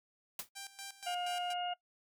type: noise with exponential decay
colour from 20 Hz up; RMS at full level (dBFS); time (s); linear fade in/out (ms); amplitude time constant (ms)
white; -36; 0.39-0.49; 2; 21
type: tone with tremolo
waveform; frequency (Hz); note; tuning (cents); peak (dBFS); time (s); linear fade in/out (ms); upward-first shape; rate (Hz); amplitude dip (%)
5% pulse; 788; G5; +9; -32; 0.55-1.54; 20; square; 4.2; 80
type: harmonic tone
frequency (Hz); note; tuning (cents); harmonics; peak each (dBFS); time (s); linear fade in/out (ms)
712; F5; +33; 1 / 2 / 3 / 4; -36 / -46 / -53 / -42; 1.06-1.74; 10
effects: noise-tail reverb RT60 0.1 s tail -20 dB re dry